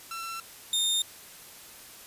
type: tone pair in turn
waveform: sawtooth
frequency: 1346 / 3648 Hz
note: E6 / A#7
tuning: +36 / -38 cents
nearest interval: octave + perfect fourth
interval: 1726 cents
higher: second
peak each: -31 / -21 dBFS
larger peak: second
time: 0.11-0.4 / 0.73-1.02 s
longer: neither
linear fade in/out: 2 ms
effects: white hiss -48 dBFS RMS until 2.06 s + resampled to 32000 Hz